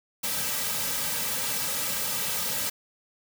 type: noise with comb filter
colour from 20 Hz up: white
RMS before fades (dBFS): -29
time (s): 0.23-2.7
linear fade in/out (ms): 10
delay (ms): 2.8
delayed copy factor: -0.9
effects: none